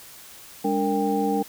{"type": "tone cluster", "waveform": "sine", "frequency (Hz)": [203.8, 290.3, 460.9, 793], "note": ["G#3", "D4", "A#4", "G5"], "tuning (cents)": [-32, -20, -20, 20], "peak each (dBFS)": -26, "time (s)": [0.64, 1.43], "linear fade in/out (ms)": 10, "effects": ["white hiss -45 dBFS RMS until 1.48 s"]}